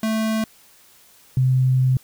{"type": "tone pair in turn", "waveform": ["square", "sine"], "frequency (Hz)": [220, 129.35], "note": ["A3", "C3"], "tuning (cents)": [0, -19], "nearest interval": "major sixth", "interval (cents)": 919, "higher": "first", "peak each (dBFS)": [-20, -14], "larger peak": "second", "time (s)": [[0.03, 0.44], [1.37, 1.97]], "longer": "second", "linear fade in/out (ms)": 2, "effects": ["white hiss -52 dBFS RMS until 2.03 s"]}